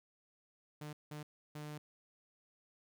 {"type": "tone bursts at uneven times", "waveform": "sawtooth", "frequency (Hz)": 149.8, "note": "D3", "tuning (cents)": 35, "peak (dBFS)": -40, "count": 3, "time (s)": [[0.81, 0.93], [1.11, 1.23], [1.55, 1.78]], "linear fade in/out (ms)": 5, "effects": []}